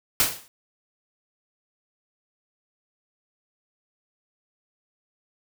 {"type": "noise with exponential decay", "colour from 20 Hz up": "white", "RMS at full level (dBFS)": -17, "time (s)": [0.2, 0.48], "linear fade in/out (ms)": 1, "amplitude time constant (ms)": 60, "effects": []}